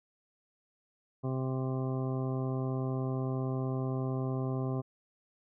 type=harmonic tone; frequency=130.81 Hz; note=C3; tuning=in tune; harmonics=1 / 2 / 3 / 4 / 5 / 6 / 8 / 9; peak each=-32 / -37 / -39 / -45 / -44 / -48 / -47 / -53 dBFS; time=1.23-4.82 s; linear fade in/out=20 ms; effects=none